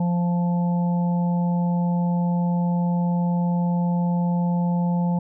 harmonic tone, 174.5 Hz, F3, 1 cent flat, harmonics 1 / 3 / 4 / 5, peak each -19 / -34 / -38 / -32 dBFS, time 0-5.19 s, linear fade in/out 5 ms, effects none

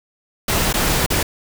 pink noise with dropouts, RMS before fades -18 dBFS, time 0.48-1.23 s, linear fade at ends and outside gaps 5 ms, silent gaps 0.728-0.739 / 1.063-1.102 s, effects none

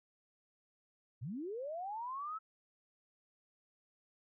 sine linear sweep, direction up, 98 to 1323 Hz, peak -39 dBFS, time 1.21-2.39 s, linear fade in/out 20 ms, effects none

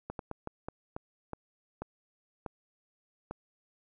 slowing click train, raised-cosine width 1 ms, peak -23 dBFS, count 10, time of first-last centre 0.1-3.31 s, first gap 92 ms, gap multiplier 1.32, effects none

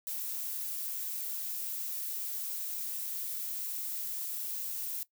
violet noise with high-pass filter sweep, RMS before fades -37 dBFS, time 0.07-5.03 s, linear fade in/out 0 ms, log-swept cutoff 690 to 400 Hz, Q 3.4, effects noise-tail reverb RT60 0.1 s tail -18 dB re dry

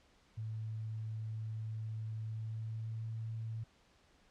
sine tone with pitch glide, 110 to 112.05 Hz, A2 to A2, 0 to +32 cents, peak -38 dBFS, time 0.37-3.64 s, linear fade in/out 10 ms, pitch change +32 cents, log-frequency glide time 2.23-3.08 s, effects pink hiss -68 dBFS RMS until 4.3 s + low-pass 6000 Hz 12 dB/octave

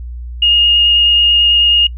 sine tone with vibrato, 2849 Hz, F7, 34 cents sharp, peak -7 dBFS, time 0.42-1.87 s, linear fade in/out 5 ms, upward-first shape triangle, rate 9.2 Hz, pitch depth 10 cents each way, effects noise-tail reverb RT60 0.1 s tail -22 dB re dry + added 60 Hz sine -23 dBFS peak until 1.97 s

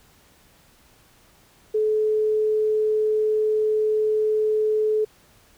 sine tone, 430.3 Hz, A4, 39 cents flat, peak -18 dBFS, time 1.74-5.05 s, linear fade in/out 10 ms, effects pink hiss -56 dBFS RMS until 5.57 s

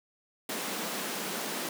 pink high-pass noise, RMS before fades -35 dBFS, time 0.49-1.69 s, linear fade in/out 2 ms, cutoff 180 Hz, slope 48 dB/octave, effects none

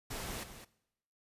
pink noise with echo, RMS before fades -41 dBFS, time 0.1-0.44 s, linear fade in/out 10 ms, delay 210 ms, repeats 1, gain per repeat -10 dB, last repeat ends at 0.65 s, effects noise-tail reverb RT60 0.8 s tail -19 dB re dry + resampled to 32000 Hz

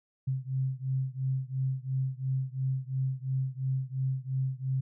sine beating tone pair, 130.8 / 133.7 Hz, C3 / C3, 0 / +38 cents, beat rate 2.9 Hz, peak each -31 / -32 dBFS, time 0.27-4.81 s, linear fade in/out 10 ms, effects none

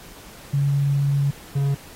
sine / triangle tone pair in turn, 140.8 / 139.67 Hz, C#3 / C#3, +27 / +13 cents, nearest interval unison, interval 14 cents, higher first, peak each -17 / -16 dBFS, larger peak second, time 0.53-1.31 / 1.55-1.75 s, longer first, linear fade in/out 10 ms, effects pink hiss -44 dBFS RMS until 1.95 s + AAC 48 kbps

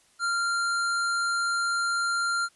square tone, 1388 Hz, F6, 11 cents flat, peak -25 dBFS, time 0.19-2.49 s, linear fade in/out 50 ms, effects white hiss -62 dBFS RMS until 2.55 s + resampled to 24000 Hz

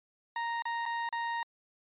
30% pulse tone with dropouts, 932.3 Hz, A#5, in tune, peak -29 dBFS, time 0.36-1.43 s, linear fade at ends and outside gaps 2 ms, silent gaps 0.622-0.654 / 0.855-0.861 / 1.09-1.126 s, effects resampled to 8000 Hz

